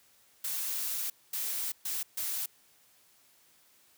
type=noise bursts at uneven times; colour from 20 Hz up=blue; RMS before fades=-34 dBFS; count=4; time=0.44-1.1 / 1.33-1.72 / 1.85-2.03 / 2.17-2.46 s; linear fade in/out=5 ms; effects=white hiss -64 dBFS RMS until 3.97 s + high-pass 60 Hz 12 dB/octave